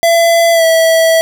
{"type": "tone with pitch glide", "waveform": "square", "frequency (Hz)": [673, 653.1], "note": ["E5", "E5"], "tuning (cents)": [36, -16], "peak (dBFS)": -7, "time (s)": [0.03, 1.21], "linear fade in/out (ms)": 0, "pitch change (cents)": -52, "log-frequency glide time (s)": [0.52, 0.64], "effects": []}